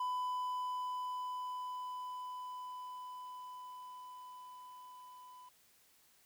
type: tone with level ramp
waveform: triangle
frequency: 1000 Hz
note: B5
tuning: 21 cents sharp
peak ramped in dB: -32 to -51 dBFS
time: 0-5.49 s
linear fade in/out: 5 ms
effects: white hiss -68 dBFS RMS until 6.25 s